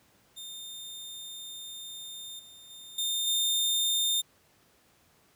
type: tone with level steps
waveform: sawtooth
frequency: 3629 Hz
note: A#7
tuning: 47 cents flat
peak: -37 / -46 / -42 / -25 / -22 dBFS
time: 0.36-4.22 s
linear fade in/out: 20 ms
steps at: 2.39 / 2.7 / 2.98 / 3.27 s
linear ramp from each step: 5 ms
effects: pink hiss -64 dBFS RMS until 5.35 s + high-pass 80 Hz 12 dB/octave